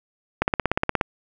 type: click train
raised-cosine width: 0.5 ms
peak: -4 dBFS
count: 11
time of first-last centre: 0.42-1.012 s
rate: 16.9 Hz
effects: none